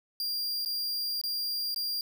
45% pulse tone with dropouts, 4778 Hz, D8, 29 cents sharp, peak -29 dBFS, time 0.2-2.01 s, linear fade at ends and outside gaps 1 ms, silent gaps 0.649-0.659 / 1.214-1.237 / 1.745-1.761 s, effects none

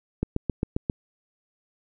click train, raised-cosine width 3 ms, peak -11 dBFS, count 6, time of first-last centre 0.23-0.898 s, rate 7.48 Hz, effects none

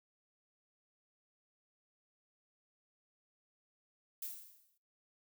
violet noise with exponential decay, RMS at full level -40 dBFS, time 4.22-4.78 s, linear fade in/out 5 ms, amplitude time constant 120 ms, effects noise-tail reverb RT60 0.4 s tail -23 dB re dry

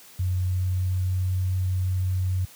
sine tone with pitch glide, 91.5 to 92.56 Hz, F#2 to F#2, -19 to +1 cents, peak -21 dBFS, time 0.19-2.45 s, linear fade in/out 5 ms, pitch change +20 cents, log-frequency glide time 0.29-1.26 s, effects white hiss -49 dBFS RMS until 2.55 s + high-pass 60 Hz 12 dB/octave

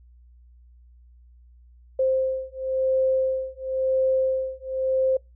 sine beating tone pair, 524 / 524.96 Hz, C5 / C5, +2 / +6 cents, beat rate 0.96 Hz, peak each -24 dBFS, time 1.99-5.17 s, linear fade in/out 5 ms, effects noise-tail reverb RT60 0.2 s tail -25 dB re dry + added 60 Hz sine -49 dBFS peak until 5.35 s

